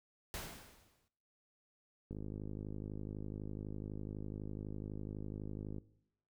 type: noise with exponential decay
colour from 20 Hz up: pink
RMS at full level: -41 dBFS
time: 0.34-1.08 s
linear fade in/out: 0 ms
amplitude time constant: 160 ms
type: click train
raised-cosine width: 3 ms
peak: -31 dBFS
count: 192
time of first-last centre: 2.11-5.783 s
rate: 52 Hz
effects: noise-tail reverb RT60 0.8 s tail -20 dB re dry